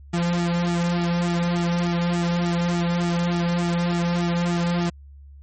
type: tone with flanger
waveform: sawtooth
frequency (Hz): 172.8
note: F3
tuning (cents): -18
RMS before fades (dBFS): -22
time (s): 0.13-4.9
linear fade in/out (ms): 10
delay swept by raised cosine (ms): 1.9 to 3.1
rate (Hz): 3.4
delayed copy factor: -1
effects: added 70 Hz sine -41 dBFS peak until 5.42 s + MP3 32 kbps